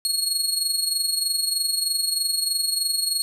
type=tone with amplitude modulation; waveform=25% pulse; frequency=4316 Hz; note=C#8; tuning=47 cents flat; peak=-14 dBFS; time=0.05-3.22 s; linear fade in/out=0 ms; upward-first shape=sine; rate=23.2 Hz; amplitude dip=60%; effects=none